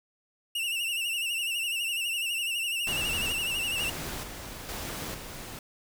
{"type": "tone with vibrato", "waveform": "45% pulse", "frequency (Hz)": 2768, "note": "F7", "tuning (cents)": -16, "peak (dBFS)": -28, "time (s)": [0.55, 3.9], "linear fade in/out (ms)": 5, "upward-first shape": "sine", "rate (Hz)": 12, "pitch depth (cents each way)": 81}
{"type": "noise with tremolo", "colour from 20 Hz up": "pink", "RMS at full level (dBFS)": -36, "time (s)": [2.87, 5.59], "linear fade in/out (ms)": 2, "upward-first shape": "square", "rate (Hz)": 1.1, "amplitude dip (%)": 45}
{"effects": []}